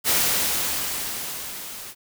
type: noise with level ramp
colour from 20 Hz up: white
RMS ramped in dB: -19 to -38 dBFS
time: 0.04-1.95 s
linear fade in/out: 50 ms
effects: none